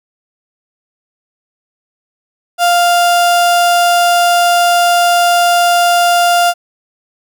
35% pulse tone, 698.5 Hz, F5, in tune, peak -6 dBFS, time 2.58-6.54 s, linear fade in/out 50 ms, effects none

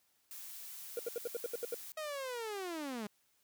blue noise, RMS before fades -48 dBFS, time 0.31-1.92 s, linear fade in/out 0 ms
triangle tone bursts, 473.2 Hz, A#4, 26 cents sharp, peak -32 dBFS, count 9, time 0.97-1.744 s, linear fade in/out 2 ms, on 22 ms, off 72 ms
sawtooth linear sweep, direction down, 635 to 199.4 Hz, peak -35 dBFS, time 1.97-3.07 s, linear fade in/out 5 ms
effects white hiss -74 dBFS RMS until 3.43 s

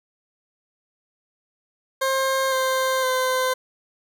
20% pulse tone with pitch steps, 532 / 523.2 / 514.5 Hz, C5 / C5 / C5, +29 / 0 / -29 cents, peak -15 dBFS, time 2.01-3.54 s, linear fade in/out 10 ms, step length 510 ms, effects none

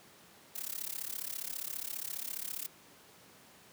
blue noise with amplitude modulation, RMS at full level -36 dBFS, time 0.55-2.67 s, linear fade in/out 10 ms, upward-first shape sine, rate 34.8 Hz, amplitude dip 95%, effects pink hiss -58 dBFS RMS until 3.72 s + high-pass 150 Hz 12 dB/octave

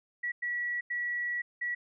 sine tone bursts at uneven times, 1935 Hz, B6, 36 cents flat, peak -30 dBFS, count 4, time 0.23-0.32 / 0.42-0.81 / 0.9-1.42 / 1.61-1.75 s, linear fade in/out 10 ms, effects none

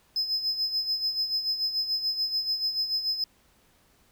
triangle tone with tremolo, 5100 Hz, D#8, 42 cents sharp, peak -22 dBFS, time 0.16-3.24 s, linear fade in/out 2 ms, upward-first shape sine, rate 6.9 Hz, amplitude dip 65%, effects pink hiss -63 dBFS RMS until 4.11 s

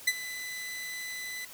sawtooth tone with ADSR envelope, 2003 Hz, B6, 24 cents sharp, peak -17 dBFS, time 0.07-1.45 s, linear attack 8 ms, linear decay 43 ms, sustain -16 dB, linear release 4 ms, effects white hiss -48 dBFS RMS until 1.53 s

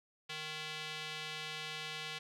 square tone with band-pass filter, 154.8 Hz, D#3, 9 cents flat, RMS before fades -43 dBFS, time 0.29-2.19 s, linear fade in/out 10 ms, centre 3100 Hz, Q 1.7, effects none

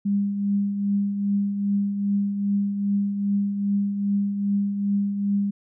sine tone with tremolo, 201.1 Hz, G3, 44 cents sharp, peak -18 dBFS, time 0.05-5.51 s, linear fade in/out 10 ms, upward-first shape triangle, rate 2.5 Hz, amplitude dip 55%, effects none

